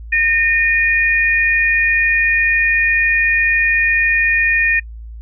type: tone pair together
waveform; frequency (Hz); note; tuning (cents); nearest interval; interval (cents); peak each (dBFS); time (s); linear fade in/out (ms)
sine; 1834 / 2448; A#6 / D#7; -29 / -29; perfect fourth; 500; -14; 0.12-4.8; 10
effects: noise-tail reverb RT60 0.1 s tail -25 dB re dry + added 56 Hz sine -29 dBFS peak until 5.21 s

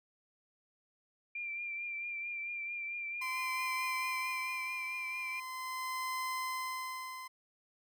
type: tone with vibrato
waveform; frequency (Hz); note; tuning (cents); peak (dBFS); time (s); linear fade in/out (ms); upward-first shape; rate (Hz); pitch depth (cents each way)
sine; 2374; D7; +18; -37; 1.35-5.4; 5; triangle; 4.5; 37
type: tone with tremolo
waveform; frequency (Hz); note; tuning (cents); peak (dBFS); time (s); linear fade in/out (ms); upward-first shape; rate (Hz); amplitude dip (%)
30% pulse; 1031; C6; -26; -32; 3.21-7.28; 10; sine; 0.41; 70
effects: none

